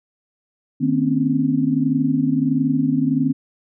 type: tone cluster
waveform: sine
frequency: 153.2 / 225.5 / 257.5 / 279 Hz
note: D#3 / A3 / C4 / C#4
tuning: -27 / +43 / -28 / +11 cents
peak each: -23 / -26 / -18 / -22 dBFS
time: 0.8-3.33 s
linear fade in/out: 20 ms
effects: none